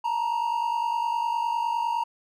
triangle tone pair together, 893.2 / 943 Hz, A5 / A#5, +26 / +20 cents, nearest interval minor second, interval 94 cents, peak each -28 / -23 dBFS, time 0.04-2.04 s, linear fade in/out 10 ms, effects none

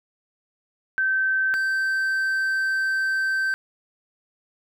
sine / triangle tone pair in turn, 1547 / 1553.3 Hz, G6 / G6, -23 / -16 cents, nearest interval unison, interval 7 cents, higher second, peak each -19 dBFS, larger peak neither, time 0.98-1.54 / 1.54-3.54 s, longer second, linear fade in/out 0 ms, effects none

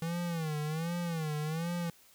square tone with vibrato, 161.8 Hz, E3, 32 cents flat, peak -33 dBFS, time 0.02-1.9 s, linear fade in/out 2 ms, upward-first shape sine, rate 1.3 Hz, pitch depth 130 cents each way, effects white hiss -61 dBFS RMS until 2.14 s

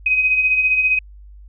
sine beating tone pair, 2505 / 2520 Hz, D#7 / D#7, +11 / +21 cents, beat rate 15 Hz, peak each -23 / -14 dBFS, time 0.06-0.99 s, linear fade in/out 5 ms, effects added 50 Hz sine -38 dBFS peak until 1.48 s

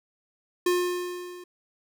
square tone with level ramp, 356.7 Hz, F4, 37 cents sharp, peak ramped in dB -20 to -42 dBFS, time 0.66-1.44 s, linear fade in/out 5 ms, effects none

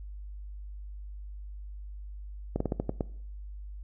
slowing click train, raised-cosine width 2 ms, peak -15 dBFS, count 7, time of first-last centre 2.56-3.008 s, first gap 44 ms, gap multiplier 1.21, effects noise-tail reverb RT60 0.6 s tail -20 dB re dry + added 50 Hz sine -39 dBFS peak until 3.83 s

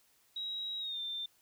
sine tone with pitch glide, 3837 to 3580 Hz, A#7 to A7, +49 to +29 cents, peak -36 dBFS, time 0.36-1.26 s, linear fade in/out 5 ms, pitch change -120 cents, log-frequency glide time 0.79-1 s, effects white hiss -69 dBFS RMS until 1.41 s

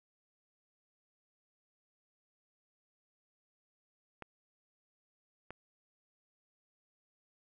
clicks, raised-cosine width 0.5 ms, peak -29 dBFS, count 2, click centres 4.223 / 5.506 s, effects none

